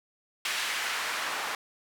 white noise with band-pass filter sweep, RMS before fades -32 dBFS, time 0.45-1.55 s, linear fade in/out 2 ms, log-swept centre 2200 to 1100 Hz, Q 1.1, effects none

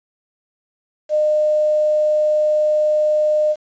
sine tone with quantisation, 608 Hz, D#5, 40 cents flat, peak -13 dBFS, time 1.09-3.56 s, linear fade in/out 50 ms, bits 7, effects resampled to 16000 Hz

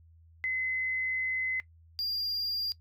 sine / triangle tone pair in turn, 2041 / 4794 Hz, C7 / D8, -44 / +35 cents, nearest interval octave + minor third, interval 1479 cents, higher second, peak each -28 dBFS, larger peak neither, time 0.44-1.6 / 1.99-2.72 s, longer first, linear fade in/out 0 ms, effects noise-tail reverb RT60 0.1 s tail -19 dB re dry + added 82 Hz sine -55 dBFS peak until 2.8 s

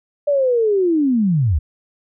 sine linear sweep, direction down, 590 to 64.5 Hz, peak -13 dBFS, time 0.27-1.59 s, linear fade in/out 10 ms, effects none

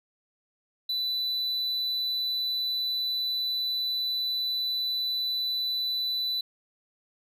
triangle tone, 3985 Hz, B7, 15 cents sharp, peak -25 dBFS, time 0.89-6.41 s, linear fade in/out 5 ms, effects none

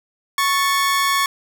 sawtooth tone pair together, 1106 / 1757.9 Hz, C#6 / A6, -4 / -2 cents, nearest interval minor sixth, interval 802 cents, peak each -13 / -20 dBFS, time 0.38-1.26 s, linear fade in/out 2 ms, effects none

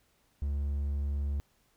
triangle tone, 71.1 Hz, C#2, 45 cents sharp, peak -27 dBFS, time 0.42-1.4 s, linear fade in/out 0 ms, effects pink hiss -70 dBFS RMS until 1.76 s

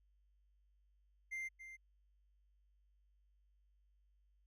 triangle tone with echo, 2093 Hz, C7, in tune, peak -39 dBFS, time 1.31-1.49 s, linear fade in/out 20 ms, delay 280 ms, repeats 1, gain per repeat -10 dB, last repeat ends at 1.77 s, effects added 50 Hz sine -70 dBFS peak until 4.46 s

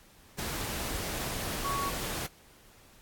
sine tone in noise, 1118 Hz, C#6, 14 cents sharp, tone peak -31 dBFS, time 1.64-1.9 s, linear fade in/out 10 ms, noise pink, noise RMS -35 dBFS, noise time 0.38-2.27 s, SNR +1 dB, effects pink hiss -58 dBFS RMS until 3.01 s + AAC 64 kbps

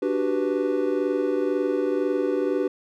triangle chord, G major seventh, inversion second, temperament equal, 293.7 / 370 / 392 / 493.9 Hz, D4 / F#4 / G4 / B4, 0 / 0 / 0 / 0 cents, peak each -25 dBFS, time 0.02-2.68 s, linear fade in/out 5 ms, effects none

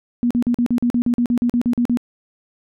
sine tone bursts, 240.5 Hz, B3, 46 cents flat, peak -14 dBFS, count 15, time 0.23-1.972 s, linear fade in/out 0 ms, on 76 ms, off 43 ms, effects none

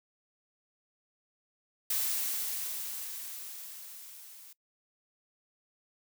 blue noise with level ramp, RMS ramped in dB -30 to -52 dBFS, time 1.9-4.53 s, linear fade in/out 5 ms, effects noise-tail reverb RT60 0.1 s tail -22 dB re dry

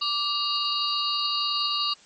sine tone cluster, 1170 / 2828 / 3856 / 4324 / 4695 Hz, D6 / F7 / B7 / C#8 / D8, -7 / +21 / -42 / -44 / -1 cents, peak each -30 dBFS, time 0.01-1.94 s, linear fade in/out 10 ms, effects white hiss -54 dBFS RMS until 2.05 s + MP3 32 kbps

